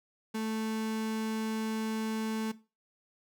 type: tone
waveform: 35% pulse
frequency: 220 Hz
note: A3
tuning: in tune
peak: -30 dBFS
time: 0.34-2.52 s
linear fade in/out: 10 ms
effects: noise-tail reverb RT60 0.3 s tail -17 dB re dry